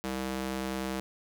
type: tone with high-pass filter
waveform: square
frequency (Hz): 65.41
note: C2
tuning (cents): 0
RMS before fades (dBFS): -34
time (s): 0.04-1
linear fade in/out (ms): 0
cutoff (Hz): 210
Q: 0.87
effects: none